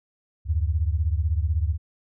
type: beating tone pair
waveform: sine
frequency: 74.4 / 90.4 Hz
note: D2 / F#2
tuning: +23 / -40 cents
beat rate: 16 Hz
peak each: -22 / -25 dBFS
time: 0.45-1.78 s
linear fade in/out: 50 ms
effects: none